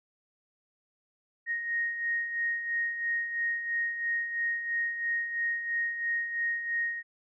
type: beating tone pair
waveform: sine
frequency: 1864.7 / 1867.7 Hz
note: A#6 / A#6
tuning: 0 / +3 cents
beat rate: 3 Hz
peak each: -37 / -29 dBFS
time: 1.46-7.03 s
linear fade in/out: 50 ms
effects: none